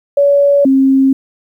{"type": "tone pair in turn", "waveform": "sine", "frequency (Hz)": [567, 268.1], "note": ["C#5", "C4"], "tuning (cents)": [39, 42], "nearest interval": "octave + minor second", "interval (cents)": 1297, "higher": "first", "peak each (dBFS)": -6, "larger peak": "neither", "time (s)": [[0.17, 0.65], [0.65, 1.13]], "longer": "neither", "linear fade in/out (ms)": 5, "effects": ["8-bit"]}